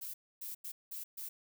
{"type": "noise bursts at uneven times", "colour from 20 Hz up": "violet", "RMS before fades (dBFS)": -43, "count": 5, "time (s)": [[0.01, 0.14], [0.41, 0.55], [0.64, 0.72], [0.91, 1.04], [1.17, 1.29]], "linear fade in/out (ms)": 10, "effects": []}